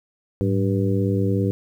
harmonic tone with a mistuned harmonic, 97.1 Hz, G2, 16 cents flat, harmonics 1 / 2 / 3 / 4 / 5, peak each -21 / -24 / -26 / -27 / -28 dBFS, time 0.41-1.51 s, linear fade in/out 0 ms, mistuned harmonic 1, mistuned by +130 cents, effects 9-bit

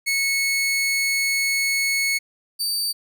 sawtooth tone pair in turn, 2200 / 4619 Hz, C#7 / D8, -14 / -30 cents, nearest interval octave + minor second, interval 1284 cents, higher second, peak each -16 / -19 dBFS, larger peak first, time 0.06-2.19 / 2.59-2.93 s, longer first, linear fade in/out 20 ms, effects none

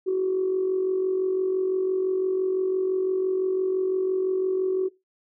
sine tone with amplitude modulation, 375.3 Hz, F#4, 25 cents sharp, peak -18 dBFS, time 0.06-4.89 s, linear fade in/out 20 ms, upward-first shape sine, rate 45.9 Hz, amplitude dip 50%, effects noise-tail reverb RT60 0.2 s tail -19 dB re dry + tanh soft clip ceiling -15 dBFS

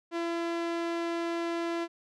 sawtooth tone with low-pass filter, 337.8 Hz, E4, 42 cents sharp, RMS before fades -32 dBFS, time 0.11-1.88 s, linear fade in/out 50 ms, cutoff 4900 Hz, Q 0.5, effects none

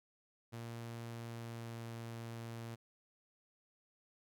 sawtooth tone with pitch glide, 116.54 to 115.6 Hz, A#2 to A#2, 0 to -14 cents, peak -40 dBFS, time 0.52-2.76 s, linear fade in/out 20 ms, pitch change -14 cents, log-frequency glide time 1.18-1.89 s, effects none

